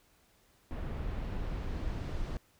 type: noise with low-pass filter sweep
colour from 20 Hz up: brown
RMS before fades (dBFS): -36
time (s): 0.71-2.37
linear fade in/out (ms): 0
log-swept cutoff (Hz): 2600 to 6600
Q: 0.72
effects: pink hiss -67 dBFS RMS until 2.59 s